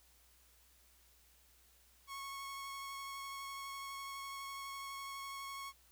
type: tone with vibrato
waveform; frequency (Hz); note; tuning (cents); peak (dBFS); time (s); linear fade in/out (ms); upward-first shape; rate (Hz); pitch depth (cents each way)
sawtooth; 1100; C#6; -14; -40; 2.07-5.73; 50; sine; 12; 11
effects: added 60 Hz sine -70 dBFS peak until 5.91 s + white hiss -68 dBFS RMS until 5.91 s